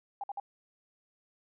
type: tone bursts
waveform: sine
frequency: 803 Hz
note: G5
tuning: 41 cents sharp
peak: -34 dBFS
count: 3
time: 0.21-0.399 s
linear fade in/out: 2 ms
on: 27 ms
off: 54 ms
effects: none